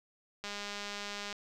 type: click train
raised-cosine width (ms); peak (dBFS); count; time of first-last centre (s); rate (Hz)
0.2; -23; 182; 0.44-1.327; 204
effects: none